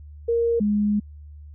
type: tone pair in turn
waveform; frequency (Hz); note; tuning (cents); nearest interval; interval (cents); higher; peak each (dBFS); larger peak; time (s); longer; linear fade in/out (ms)
sine; 466.2 / 207.7; A#4 / G#3; 0 / 0; octave + major second; 1400; first; -18; neither; 0.28-0.6 / 0.6-1; second; 10
effects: added 74 Hz sine -39 dBFS peak until 1.54 s